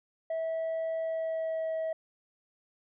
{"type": "tone with pitch glide", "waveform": "sine", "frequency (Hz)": [650, 643.3], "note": ["E5", "E5"], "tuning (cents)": [-24, -42], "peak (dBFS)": -27, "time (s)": [0.3, 1.93], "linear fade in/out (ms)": 5, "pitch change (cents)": -18, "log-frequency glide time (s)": [1.01, 1.73], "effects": ["tanh soft clip ceiling -29 dBFS"]}